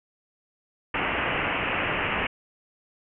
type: low-pass noise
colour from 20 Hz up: white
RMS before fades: -27 dBFS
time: 0.94-2.27 s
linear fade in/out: 5 ms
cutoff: 2900 Hz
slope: 96 dB/octave
effects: none